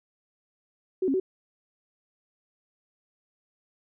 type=tone with pitch steps; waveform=sine; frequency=374.3 / 270.3 / 376.6 Hz; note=F#4 / C#4 / F#4; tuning=+20 / -44 / +31 cents; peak=-22 dBFS; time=1.02-1.2 s; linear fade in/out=5 ms; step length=60 ms; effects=none